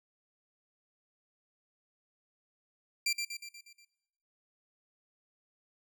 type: tone with echo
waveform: 20% pulse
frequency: 2364 Hz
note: D7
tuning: 11 cents sharp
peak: -23 dBFS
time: 3.06-3.13 s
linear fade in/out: 5 ms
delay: 120 ms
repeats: 6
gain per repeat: -5 dB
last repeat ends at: 3.85 s
effects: noise-tail reverb RT60 1.0 s tail -22 dB re dry